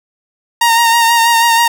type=tone with vibrato; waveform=sawtooth; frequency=928 Hz; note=A#5; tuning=8 cents flat; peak=-4 dBFS; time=0.61-1.68 s; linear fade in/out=5 ms; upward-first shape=sine; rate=6.2 Hz; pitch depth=29 cents each way; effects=none